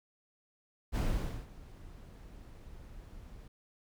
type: noise with ADSR envelope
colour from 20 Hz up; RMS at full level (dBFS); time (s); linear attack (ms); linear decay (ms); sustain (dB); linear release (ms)
brown; -29; 0.92-3.48; 41; 500; -21; 5
effects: none